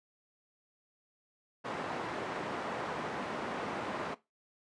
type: band-pass noise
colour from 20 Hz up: white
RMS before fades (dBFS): -38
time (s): 1.64-4.15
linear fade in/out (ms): 20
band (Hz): 160 to 1100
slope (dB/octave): 12
effects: noise-tail reverb RT60 0.2 s tail -17 dB re dry + resampled to 22050 Hz